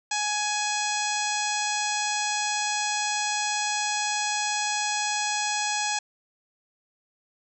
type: harmonic tone with a mistuned harmonic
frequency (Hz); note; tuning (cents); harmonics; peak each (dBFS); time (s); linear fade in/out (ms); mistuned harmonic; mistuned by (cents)
837; G#5; +13; 1 / 2 / 3 / 4 / 5 / 6 / 7 / 8 / 9; -29 / -33 / -33 / -36 / -36 / -36 / -36 / -34 / -35; 0.11-5.99; 5; 9; +37
effects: none